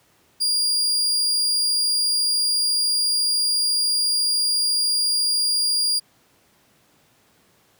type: tone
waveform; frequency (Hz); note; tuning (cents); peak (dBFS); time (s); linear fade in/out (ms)
35% pulse; 4818; D8; +43; -17; 0.4-6; 20
effects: pink hiss -59 dBFS RMS until 7.79 s + high-pass 100 Hz 12 dB/octave